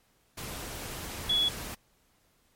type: tone in noise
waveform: sine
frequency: 3381 Hz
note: G#7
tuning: 30 cents sharp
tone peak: -23 dBFS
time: 1.29-1.49 s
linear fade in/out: 10 ms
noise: pink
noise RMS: -39 dBFS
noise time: 0.37-1.75 s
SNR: +13 dB
effects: pink hiss -68 dBFS RMS until 2.55 s + MP3 64 kbps